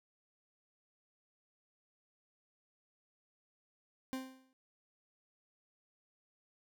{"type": "tone with exponential decay", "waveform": "40% pulse", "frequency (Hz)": 261.6, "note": "C4", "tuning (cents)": 0, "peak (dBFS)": -34, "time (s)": [4.13, 4.53], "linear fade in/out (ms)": 0, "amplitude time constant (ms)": 85, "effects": []}